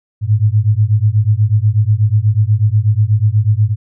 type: beating tone pair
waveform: sine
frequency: 102.5 / 110.7 Hz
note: G#2 / A2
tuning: -22 / +11 cents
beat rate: 8.2 Hz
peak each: -12 dBFS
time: 0.21-3.76 s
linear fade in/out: 50 ms
effects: none